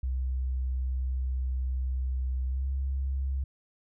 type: tone with pitch glide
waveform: sine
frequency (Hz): 64.2 to 67.12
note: C2 to C2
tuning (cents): -32 to +45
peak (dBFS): -27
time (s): 0.03-3.44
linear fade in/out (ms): 5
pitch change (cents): +77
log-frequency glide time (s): 2.47-2.67
effects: none